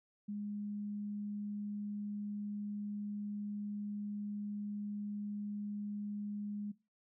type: tone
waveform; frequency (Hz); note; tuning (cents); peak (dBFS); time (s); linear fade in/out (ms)
sine; 206.3; G#3; -11; -38; 0.28-6.72; 10
effects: noise-tail reverb RT60 0.3 s tail -20 dB re dry